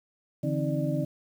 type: tone cluster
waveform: sine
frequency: 145.5 / 165 / 264.4 / 314.6 / 594 Hz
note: D3 / E3 / C4 / D#4 / D5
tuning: -16 / +2 / +18 / +19 / +20 cents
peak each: -29 / -33 / -32 / -33 / -33 dBFS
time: 0.43-1.05 s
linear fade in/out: 10 ms
effects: 9-bit